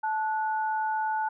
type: tone pair together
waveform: sine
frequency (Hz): 871.7 / 1466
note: A5 / F#6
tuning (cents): -16 / -16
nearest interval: major sixth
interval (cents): 900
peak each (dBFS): -26 / -34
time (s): 0.03-1.29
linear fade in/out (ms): 10
effects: none